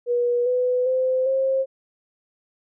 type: tone with pitch steps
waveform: sine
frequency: 483.4 / 499.3 / 515.7 / 532.7 Hz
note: B4 / B4 / C5 / C5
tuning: -37 / +19 / -25 / +31 cents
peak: -18 dBFS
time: 0.06-1.66 s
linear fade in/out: 50 ms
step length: 400 ms
effects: none